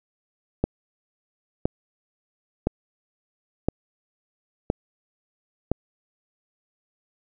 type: click train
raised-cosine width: 2 ms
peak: -7 dBFS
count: 6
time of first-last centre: 0.64-5.716 s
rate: 0.985 Hz
effects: none